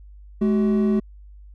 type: tone pair together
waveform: triangle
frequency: 212.8 / 378.9 Hz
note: G#3 / F#4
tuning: +42 / +41 cents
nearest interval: minor seventh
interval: 999 cents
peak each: -15 / -21 dBFS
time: 0.41-1 s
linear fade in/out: 10 ms
effects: tanh soft clip ceiling -8 dBFS + added 50 Hz sine -41 dBFS peak until 1.54 s